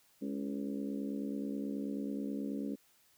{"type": "harmonic tone with a mistuned harmonic", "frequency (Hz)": 69.3, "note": "C#2", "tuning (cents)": 0, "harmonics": [3, 4, 5, 6, 7, 8], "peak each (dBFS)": [-39, -38, -48, -47, -49, -53], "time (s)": [0.21, 2.76], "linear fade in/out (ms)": 20, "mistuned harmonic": 5, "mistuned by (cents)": -75, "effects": ["white hiss -68 dBFS RMS until 3.17 s"]}